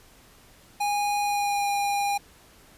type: tone with pitch glide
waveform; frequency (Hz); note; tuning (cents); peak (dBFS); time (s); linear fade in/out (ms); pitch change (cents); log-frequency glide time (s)
square; 821 to 808.8; G#5 to G#5; -20 to -46; -24; 0.8-2.18; 10; -26; 1.22-1.67
effects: pink hiss -54 dBFS RMS until 2.77 s + resampled to 32000 Hz